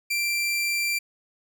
sawtooth tone, 2357 Hz, D7, 6 cents sharp, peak -20 dBFS, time 0.1-0.99 s, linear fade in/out 10 ms, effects none

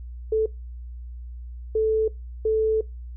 sine tone bursts at uneven times, 438 Hz, A4, 8 cents flat, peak -18 dBFS, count 3, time 0.32-0.46 / 1.75-2.08 / 2.45-2.81 s, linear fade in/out 5 ms, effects noise-tail reverb RT60 0.2 s tail -21 dB re dry + added 60 Hz sine -34 dBFS peak until 3.16 s

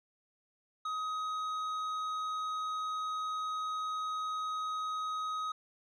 triangle tone with tanh clipping, 1261 Hz, D#6, 23 cents sharp, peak -35 dBFS, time 0.85-5.52 s, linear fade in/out 5 ms, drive 12 dB, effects none

